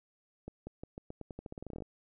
accelerating click train, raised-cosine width 2 ms, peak -29 dBFS, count 19, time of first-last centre 0.48-1.822 s, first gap 190 ms, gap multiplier 0.87, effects none

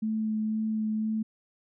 sine tone with vibrato, 217.5 Hz, A3, 20 cents flat, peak -26 dBFS, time 0.02-1.23 s, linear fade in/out 10 ms, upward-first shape sine, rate 2 Hz, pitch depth 11 cents each way, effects none

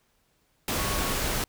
sine tone in noise, 1108.7 Hz, C#6, in tune, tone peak -35 dBFS, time 0.78-1.13 s, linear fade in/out 2 ms, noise pink, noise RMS -28 dBFS, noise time 0.68-1.44 s, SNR -10 dB, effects pink hiss -69 dBFS RMS until 1.48 s

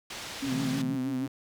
white low-pass noise, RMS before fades -40 dBFS, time 0.1-0.82 s, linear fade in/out 5 ms, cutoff 4900 Hz, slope 12 dB/octave
sine tone with vibrato, 264.7 Hz, C4, 20 cents sharp, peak -29 dBFS, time 0.42-1.27 s, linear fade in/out 10 ms, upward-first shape sine, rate 6.3 Hz, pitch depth 78 cents each way
sawtooth tone, 129.3 Hz, C3, 20 cents flat, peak -33 dBFS, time 0.46-1.28 s, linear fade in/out 5 ms
sine chord, D suspended second, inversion none, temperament equal, 146.83 / 164.81 / 220 Hz, D3 / E3 / A3, 0 / 0 / 0 cents, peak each -37 dBFS, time 0.51-0.96 s, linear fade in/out 20 ms
effects none

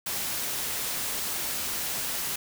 white noise, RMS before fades -31 dBFS, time 0.06-2.36 s, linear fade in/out 5 ms, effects none

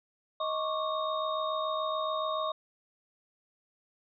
sine tone cluster, 628 / 1097 / 1164 / 3710 Hz, D#5 / C#6 / D6 / A#7, +16 / -18 / -16 / -9 cents, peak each -33 / -33 / -37 / -40 dBFS, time 0.4-2.52 s, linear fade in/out 5 ms, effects none

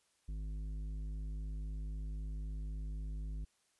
triangle tone with tanh clipping, 51.91 Hz, G#1, in tune, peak -40 dBFS, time 0.28-3.45 s, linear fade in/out 10 ms, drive 14 dB, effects white hiss -75 dBFS RMS until 3.79 s + resampled to 24000 Hz

